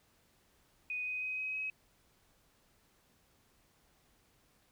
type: tone with pitch steps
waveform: sine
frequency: 2489 / 2503 / 2518 / 2533 / 2547 Hz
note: D#7 / D#7 / D#7 / D#7 / D#7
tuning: 0 / +10 / +20 / +30 / +40 cents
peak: -35 dBFS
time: 0.9-1.7 s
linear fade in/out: 2 ms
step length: 160 ms
effects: pink hiss -70 dBFS RMS until 4.71 s